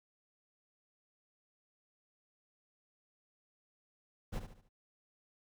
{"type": "noise with echo", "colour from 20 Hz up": "brown", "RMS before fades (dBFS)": -37, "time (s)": [4.32, 4.4], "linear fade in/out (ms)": 20, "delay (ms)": 73, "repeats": 4, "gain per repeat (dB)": -8, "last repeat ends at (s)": 4.692, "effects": []}